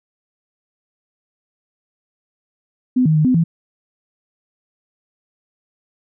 sine tone with pitch steps, 252.9 / 156.8 / 153.7 / 254.4 / 165.6 Hz, B3 / D#3 / D#3 / C4 / E3, +41 / +14 / -21 / -48 / +8 cents, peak -11 dBFS, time 2.96-3.44 s, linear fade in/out 10 ms, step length 96 ms, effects none

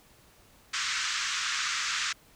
pink band-pass noise, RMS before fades -31 dBFS, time 0.73-2.13 s, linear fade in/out 10 ms, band 1200 to 7300 Hz, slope 48 dB/octave, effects pink hiss -59 dBFS RMS until 2.35 s

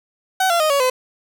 30% pulse tone with pitch steps, 755 / 684.4 / 620.4 / 562.4 / 509.8 Hz, F#5 / F5 / D#5 / C#5 / C5, +35 / -35 / -5 / +25 / -45 cents, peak -12 dBFS, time 0.4-0.9 s, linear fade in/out 5 ms, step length 100 ms, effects none

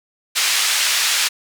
pink band-pass noise, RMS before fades -18 dBFS, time 0.35-1.29 s, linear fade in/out 20 ms, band 2100 to 9000 Hz, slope 12 dB/octave, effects none

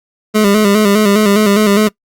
25% pulse tone with vibrato, 207.2 Hz, G#3, 4 cents flat, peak -4 dBFS, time 0.34-1.89 s, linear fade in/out 20 ms, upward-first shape square, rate 4.9 Hz, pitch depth 57 cents each way, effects noise-tail reverb RT60 0.1 s tail -23 dB re dry + Opus 48 kbps

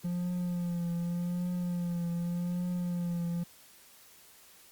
triangle tone with vibrato, 174.61 Hz, F3, in tune, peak -28 dBFS, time 0.04-3.44 s, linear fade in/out 10 ms, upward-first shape triangle, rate 0.85 Hz, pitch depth 41 cents each way, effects white hiss -57 dBFS RMS until 4.71 s + Opus 48 kbps

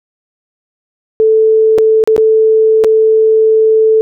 sine tone with dropouts, 439.7 Hz, A4, 1 cent flat, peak -5 dBFS, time 1.2-4.01 s, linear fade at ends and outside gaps 0 ms, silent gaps 1.78-1.785 / 2.039-2.075 / 2.164-2.179 / 2.839-2.845 s, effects none

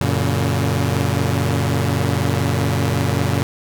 sawtooth chord, F# major, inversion none, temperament equal with one note detuned, 92.5 / 116.54 / 141.5 Hz, F#2 / A#2 / C#3, 0 / 0 / +36 cents, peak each -17 dBFS, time 0.01-3.43 s, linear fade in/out 0 ms, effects none

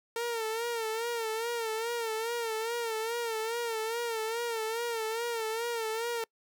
sawtooth tone with vibrato, 456.4 Hz, A#4, 37 cents flat, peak -27 dBFS, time 0.16-6.24 s, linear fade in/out 2 ms, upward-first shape sine, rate 2.4 Hz, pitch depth 73 cents each way, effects noise-tail reverb RT60 0.1 s tail -26 dB re dry

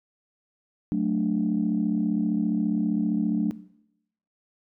sine chord, D major, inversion first, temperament equal, 185 / 220 / 293.7 Hz, F#3 / A3 / D4, 0 / 0 / 0 cents, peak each -26 dBFS, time 0.92-3.51 s, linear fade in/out 0 ms, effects noise-tail reverb RT60 0.8 s tail -18 dB re dry + tanh soft clip ceiling -14 dBFS

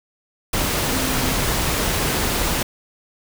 sine tone in noise, 260 Hz, C4, 11 cents flat, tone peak -27 dBFS, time 0.87-1.33 s, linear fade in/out 5 ms, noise pink, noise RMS -21 dBFS, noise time 0.53-2.63 s, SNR -9 dB, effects none

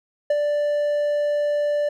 triangle tone with ADSR envelope, 587.3 Hz, D5, in tune, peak -13 dBFS, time 0.3-1.89 s, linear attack 5 ms, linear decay 36 ms, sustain -4 dB, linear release 6 ms, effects none

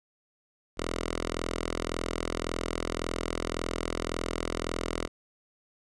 5% pulse tone with notch filter, 41.82 Hz, E1, 26 cents sharp, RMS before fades -33 dBFS, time 0.77-5.08 s, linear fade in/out 20 ms, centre 140 Hz, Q 0.58, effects resampled to 22050 Hz

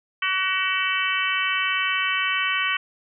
harmonic tone with a mistuned harmonic, 378.9 Hz, F#4, 41 cents sharp, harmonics 3 / 4 / 5 / 6 / 7 / 8, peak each -28 / -28 / -28 / -28 / -28 / -28 dBFS, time 0.22-2.77 s, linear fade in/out 5 ms, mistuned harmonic 4, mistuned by -19 cents, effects none

